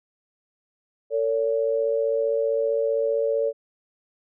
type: tone pair together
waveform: sine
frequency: 451.2 / 566.6 Hz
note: A4 / C#5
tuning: +44 / +38 cents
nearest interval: major third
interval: 394 cents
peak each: -23 dBFS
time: 1.1-3.53 s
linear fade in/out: 50 ms
effects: none